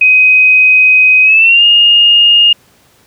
sine tone with pitch glide, 2516 to 2840 Hz, D#7 to F7, +19 to +28 cents, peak -3 dBFS, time 0.01-2.53 s, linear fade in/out 5 ms, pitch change +209 cents, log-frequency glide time 1.23-1.64 s, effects pink hiss -48 dBFS RMS until 3.06 s + high-pass 80 Hz 12 dB/octave

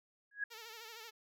sine tone with exponential growth, 1661.2 Hz, G#6, in tune, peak -31 dBFS, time 0.31-0.44 s, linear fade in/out 5 ms, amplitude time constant 28 ms
5% pulse tone with vibrato, 451.7 Hz, A4, 45 cents sharp, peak -37 dBFS, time 0.5-1.11 s, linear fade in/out 20 ms, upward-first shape sine, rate 13 Hz, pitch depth 77 cents each way
effects none

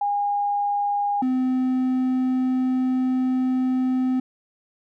sine / triangle tone pair in turn, 815 / 256.7 Hz, G#5 / C4, -33 / -33 cents, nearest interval octave + minor sixth, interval 2000 cents, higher first, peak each -20 / -17 dBFS, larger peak second, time 0.01-1.22 / 1.22-4.2 s, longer second, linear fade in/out 5 ms, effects none

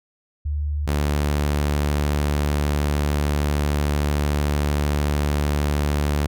sine / sawtooth tone pair in turn, 73.9 / 73.22 Hz, D2 / D2, +11 / -5 cents, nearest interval unison, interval 16 cents, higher first, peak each -21 / -15 dBFS, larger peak second, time 0.45-0.87 / 0.87-6.27 s, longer second, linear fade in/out 10 ms, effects none

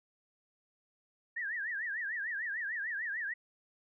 sine tone with vibrato, 1767 Hz, A6, 7 cents sharp, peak -34 dBFS, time 1.36-3.34 s, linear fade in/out 10 ms, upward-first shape triangle, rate 6.7 Hz, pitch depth 220 cents each way, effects none

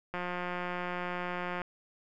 click train, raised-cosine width 0.5 ms, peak -21 dBFS, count 264, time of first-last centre 0.14-1.618 s, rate 178 Hz, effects none

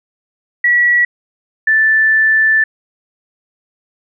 sine tone pair in turn, 1934 / 1760.2 Hz, B6 / A6, -37 / 0 cents, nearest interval major second, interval 163 cents, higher first, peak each -8 dBFS, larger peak neither, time 0.64-1.05 / 1.67-2.64 s, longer second, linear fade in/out 5 ms, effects none

